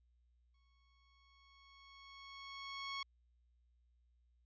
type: tone with exponential growth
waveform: 15% pulse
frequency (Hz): 1103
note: C#6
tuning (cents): -9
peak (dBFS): -34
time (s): 0.54-3.03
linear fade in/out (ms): 5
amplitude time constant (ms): 540
effects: added 60 Hz sine -70 dBFS peak until 4.45 s + resampled to 16000 Hz